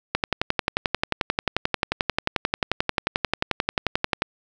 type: click train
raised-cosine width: 0.3 ms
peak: -4 dBFS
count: 47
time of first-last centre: 0.15-4.221 s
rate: 11.3 Hz
effects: none